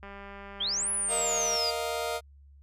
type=click train; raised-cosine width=0.5 ms; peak=-30 dBFS; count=305; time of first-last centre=0.03-1.558 s; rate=199 Hz
type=exponential two-way sweep; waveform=sine; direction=up then down; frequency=3030 to 10548 to 4706 Hz; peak=-27 dBFS; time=0.6-1.71 s; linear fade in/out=10 ms; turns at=0.9 s
type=chord; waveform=sawtooth; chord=Bb suspended fourth; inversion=none; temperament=just; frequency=466.2 / 621.6 / 699.2 Hz; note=Bb4 / Eb5 / F5; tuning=0 / -2 / +2 cents; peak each=-30 dBFS; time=1.08-2.21 s; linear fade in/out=50 ms
effects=added 70 Hz sine -51 dBFS peak until 2.62 s + resampled to 32000 Hz